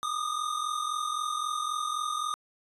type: tone pair together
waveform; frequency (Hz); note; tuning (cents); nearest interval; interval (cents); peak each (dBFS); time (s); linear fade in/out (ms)
square; 1195 / 1238.8; D6 / D#6; +30 / -8; minor second; 62; -34 / -32; 0.03-2.34; 0
effects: resampled to 24000 Hz